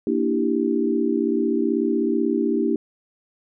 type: chord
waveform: sine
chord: E half-diminished seventh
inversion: second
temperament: equal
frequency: 233.1 / 293.7 / 329.6 / 392 Hz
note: Bb3 / D4 / E4 / G4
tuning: 0 / 0 / 0 / 0 cents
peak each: -24 dBFS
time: 0.07-2.76 s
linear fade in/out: 2 ms
effects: none